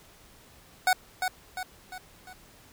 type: tone with echo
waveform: 25% pulse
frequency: 741 Hz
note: F#5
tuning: 2 cents sharp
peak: -16 dBFS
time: 0.87-0.93 s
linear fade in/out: 2 ms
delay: 350 ms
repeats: 4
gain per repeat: -6 dB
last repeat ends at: 2.33 s
effects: pink hiss -55 dBFS RMS until 2.72 s